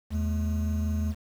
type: tone pair together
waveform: triangle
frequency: 79.68 / 213.7 Hz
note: D#2 / G#3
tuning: +42 / +50 cents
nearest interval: octave + perfect fourth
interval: 1708 cents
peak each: -24 / -29 dBFS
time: 0.1-1.15 s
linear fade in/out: 50 ms
effects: 8-bit